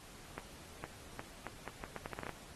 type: accelerating click train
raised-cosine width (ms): 0.5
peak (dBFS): -26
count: 13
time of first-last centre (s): 0.38-2.293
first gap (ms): 460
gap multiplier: 0.77
effects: pink hiss -55 dBFS RMS until 2.55 s + AAC 32 kbps